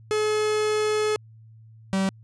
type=tone pair in turn; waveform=45% pulse; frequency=426.9 / 192.54 Hz; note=G#4 / G3; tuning=+48 / -31 cents; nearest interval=octave + major second; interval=1379 cents; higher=first; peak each=-21 dBFS; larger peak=neither; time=0.11-1.16 / 1.93-2.09 s; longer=first; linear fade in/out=0 ms; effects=added 111 Hz sine -46 dBFS peak until 2.23 s + resampled to 22050 Hz